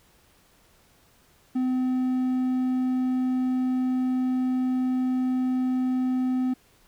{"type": "tone", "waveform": "triangle", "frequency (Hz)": 255.4, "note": "C4", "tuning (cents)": -42, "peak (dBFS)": -20, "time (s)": [1.55, 6.54], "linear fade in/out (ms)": 10, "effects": ["pink hiss -60 dBFS RMS until 6.87 s"]}